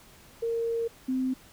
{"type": "tone pair in turn", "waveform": "sine", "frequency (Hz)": [461.4, 259], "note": ["A#4", "C4"], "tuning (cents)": [-18, -17], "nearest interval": "minor seventh", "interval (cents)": 999, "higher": "first", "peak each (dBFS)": [-26, -25], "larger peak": "second", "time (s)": [[0.42, 0.88], [1.08, 1.34]], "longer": "first", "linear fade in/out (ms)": 10, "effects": ["pink hiss -54 dBFS RMS until 1.52 s"]}